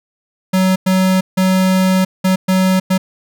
square tone bursts at uneven times, 187.3 Hz, F#3, 21 cents sharp, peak -11 dBFS, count 6, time 0.53-0.76 / 0.86-1.21 / 1.37-2.05 / 2.24-2.36 / 2.48-2.8 / 2.9-2.98 s, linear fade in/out 10 ms, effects none

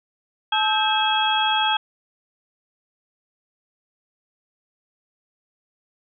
sine tone cluster, 863 / 1293 / 1581 / 2600 / 3296 Hz, A5 / E6 / G6 / E7 / G#7, -34 / -34 / +14 / -24 / -14 cents, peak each -21 / -28 / -27 / -29 / -22 dBFS, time 0.52-1.77 s, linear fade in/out 5 ms, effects none

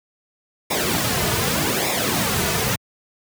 pink noise with flanger, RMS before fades -21 dBFS, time 0.7-2.76 s, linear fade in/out 10 ms, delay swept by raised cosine 0.66 to 3.76 ms, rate 0.84 Hz, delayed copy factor -0.7, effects high-pass 80 Hz 12 dB/octave

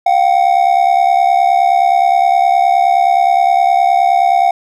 triangle ring-modulated tone, 740 Hz, F#5, in tune, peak -3 dBFS, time 0.06-4.51 s, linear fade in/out 5 ms, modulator 34.8 Hz, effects none

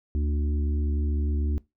harmonic tone with a mistuned harmonic, 73.42 Hz, D2, in tune, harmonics 1 / 3 / 4 / 5, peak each -23 / -36 / -37 / -41 dBFS, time 0.15-1.58 s, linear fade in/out 0 ms, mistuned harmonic 3, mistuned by +31 cents, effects noise-tail reverb RT60 0.2 s tail -21 dB re dry

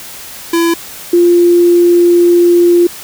square / sine tone pair in turn, 336.2 / 347.9 Hz, E4 / F4, +34 / -7 cents, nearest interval minor second, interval 59 cents, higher second, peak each -9 / -4 dBFS, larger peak second, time 0.53-0.74 / 1.13-2.87 s, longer second, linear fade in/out 5 ms, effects white hiss -29 dBFS RMS until 3.03 s

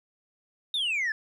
sine exponential sweep, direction down, 3753 to 1695 Hz, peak -23 dBFS, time 0.74-1.12 s, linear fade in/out 2 ms, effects tanh soft clip ceiling -24 dBFS

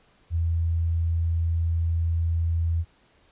sine tone, 83.2 Hz, E2, 17 cents sharp, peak -21 dBFS, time 0.3-2.85 s, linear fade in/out 50 ms, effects pink hiss -61 dBFS RMS until 3.31 s + resampled to 8000 Hz

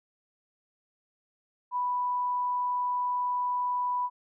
sine tone, 987.8 Hz, B5, in tune, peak -26 dBFS, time 1.71-4.1 s, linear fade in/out 50 ms, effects none

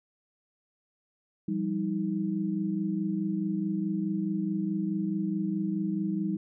sine tone cluster, 170.6 / 195.3 / 316.2 Hz, F3 / G3 / D#4, -40 / -6 / +28 cents, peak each -35 / -29 / -32 dBFS, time 1.48-6.37 s, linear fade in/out 5 ms, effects none

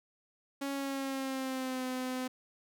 sawtooth tone with pitch glide, 277.2 to 255.7 Hz, C#4 to C4, 0 to -40 cents, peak -30 dBFS, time 0.61-2.28 s, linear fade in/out 10 ms, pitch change -140 cents, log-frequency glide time 0.73-1.85 s, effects none

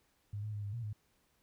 sine tone with pitch steps, 102.9 / 106.8 / 103.7 / 101.5 / 118.1 / 105.6 Hz, G#2 / G#2 / G#2 / G#2 / A#2 / G#2, -16 / +49 / -2 / -39 / +23 / +29 cents, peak -37 dBFS, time 0.33-0.93 s, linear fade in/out 5 ms, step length 100 ms, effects pink hiss -74 dBFS RMS until 1.42 s

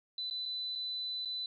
sine tone with dropouts, 4000 Hz, B7, 21 cents sharp, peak -35 dBFS, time 0.18-1.46 s, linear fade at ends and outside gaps 2 ms, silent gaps 0.3-0.309 / 0.455-0.459 / 0.753-0.757 / 1.25-1.256 s, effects none

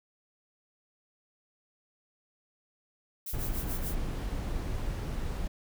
violet noise with tremolo, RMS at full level -37 dBFS, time 3.26-3.95 s, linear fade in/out 5 ms, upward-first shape sine, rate 6.9 Hz, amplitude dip 80%
brown noise, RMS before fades -33 dBFS, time 3.33-5.48 s, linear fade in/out 10 ms
effects none

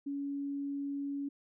sine tone, 281.3 Hz, C#4, 26 cents sharp, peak -34 dBFS, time 0.06-1.29 s, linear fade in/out 10 ms, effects none

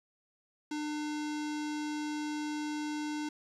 square tone with low-pass filter, 300 Hz, D4, 37 cents sharp, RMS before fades -36 dBFS, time 0.71-3.29 s, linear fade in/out 5 ms, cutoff 6400 Hz, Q 1.5, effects 10-bit

